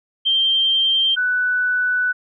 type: tone pair in turn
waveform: sine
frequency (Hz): 3155 / 1489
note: G7 / F#6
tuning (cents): +10 / +11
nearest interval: octave + minor second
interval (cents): 1299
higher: first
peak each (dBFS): -14 / -16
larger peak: first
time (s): 0.25-1.16 / 1.16-2.13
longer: second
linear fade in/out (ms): 20
effects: none